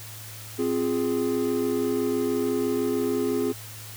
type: chord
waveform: triangle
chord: F minor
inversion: second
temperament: equal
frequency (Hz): 261.6 / 349.2 / 415.3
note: C4 / F4 / Ab4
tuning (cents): 0 / 0 / 0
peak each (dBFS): -25 / -27 / -24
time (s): 0.58-3.53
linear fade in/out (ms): 20
effects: added 108 Hz sine -42 dBFS peak until 3.96 s + white hiss -42 dBFS RMS until 3.96 s